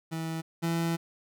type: tone pair in turn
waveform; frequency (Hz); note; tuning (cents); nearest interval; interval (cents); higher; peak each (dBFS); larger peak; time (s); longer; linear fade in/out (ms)
30% pulse; 162.3 / 166.86; E3 / E3; -27 / +21; unison; 48; second; -29 / -24; second; 0.11-0.42 / 0.62-0.97; second; 20
effects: none